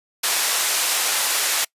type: band-pass noise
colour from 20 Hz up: white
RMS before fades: -21 dBFS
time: 0.23-1.65 s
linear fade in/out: 10 ms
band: 600 to 11000 Hz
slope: 12 dB/octave
effects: noise-tail reverb RT60 0.1 s tail -25 dB re dry + resampled to 32000 Hz